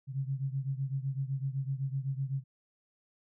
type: beating tone pair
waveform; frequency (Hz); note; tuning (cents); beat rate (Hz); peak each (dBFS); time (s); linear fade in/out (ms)
sine; 133.2 / 141.1; C3 / C#3; +31 / +31; 7.9; -33 / -36; 0.07-2.44; 50
effects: none